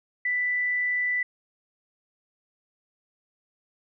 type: tone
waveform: sine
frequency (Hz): 1982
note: B6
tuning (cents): +6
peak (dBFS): -23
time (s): 0.25-1.23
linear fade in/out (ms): 5
effects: none